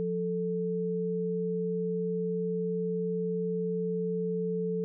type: tone pair together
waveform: sine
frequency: 177.05 / 440 Hz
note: F3 / A4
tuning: +24 / 0 cents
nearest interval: octave + major third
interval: 1576 cents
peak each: -32 / -30 dBFS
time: 0-4.84 s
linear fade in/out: 0 ms
effects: none